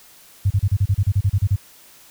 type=tone bursts; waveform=sine; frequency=98.7 Hz; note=G2; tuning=12 cents sharp; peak=-13 dBFS; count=13; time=0.45-1.561 s; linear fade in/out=10 ms; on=55 ms; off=33 ms; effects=white hiss -48 dBFS RMS until 2.1 s